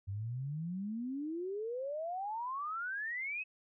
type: exponential sweep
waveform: sine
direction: up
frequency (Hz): 94.4 to 2600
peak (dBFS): -36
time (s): 0.07-3.44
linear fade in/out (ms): 20
effects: none